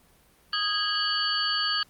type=tone cluster; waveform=sine; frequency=1247 / 1643 / 2934 / 3233 / 4510 Hz; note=D#6 / G#6 / F#7 / G#7 / C#8; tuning=+3 / -19 / -15 / -47 / +29 cents; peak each=-31 / -31 / -31 / -36 / -27 dBFS; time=0.53-1.83 s; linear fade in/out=2 ms; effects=pink hiss -60 dBFS RMS until 1.89 s + Opus 32 kbps